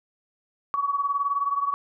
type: beating tone pair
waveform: sine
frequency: 1125 / 1144 Hz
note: C#6 / D6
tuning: +25 / -46 cents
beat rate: 19 Hz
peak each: -24 / -28 dBFS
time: 0.74-1.74 s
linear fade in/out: 0 ms
effects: none